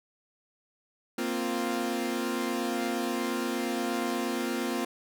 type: chord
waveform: sawtooth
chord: Bb suspended second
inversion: none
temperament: equal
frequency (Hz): 233.1 / 261.6 / 349.2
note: Bb3 / C4 / F4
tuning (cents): 0 / 0 / 0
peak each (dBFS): -29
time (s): 1.18-4.85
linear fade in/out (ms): 5
effects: none